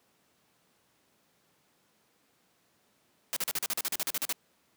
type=noise bursts; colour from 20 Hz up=white; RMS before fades=-31 dBFS; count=14; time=3.33-4.326 s; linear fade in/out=0 ms; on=34 ms; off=40 ms; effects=pink hiss -69 dBFS RMS until 4.76 s + high-pass 150 Hz 12 dB/octave